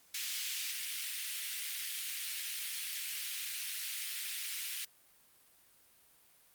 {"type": "high-pass noise", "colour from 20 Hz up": "pink", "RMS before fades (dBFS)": -39, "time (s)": [0.14, 4.85], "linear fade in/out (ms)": 5, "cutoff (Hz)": 2200, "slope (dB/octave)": 24, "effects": ["white hiss -65 dBFS RMS until 6.54 s", "Opus 48 kbps"]}